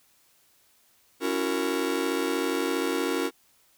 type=chord; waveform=45% pulse; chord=F# dominant seventh; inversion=second; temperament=just; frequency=277.5 / 333 / 370 / 462.5 Hz; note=C#4 / E4 / F#4 / A#4; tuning=+2 / +18 / 0 / -14 cents; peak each=-31 dBFS; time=1.2-3.31 s; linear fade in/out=50 ms; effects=white hiss -63 dBFS RMS until 3.77 s